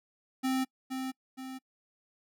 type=tone with echo; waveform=square; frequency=261.6 Hz; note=C4; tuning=in tune; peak=-28 dBFS; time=0.43-0.65 s; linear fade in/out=20 ms; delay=470 ms; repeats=2; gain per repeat=-6 dB; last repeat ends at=1.59 s; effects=noise-tail reverb RT60 0.1 s tail -25 dB re dry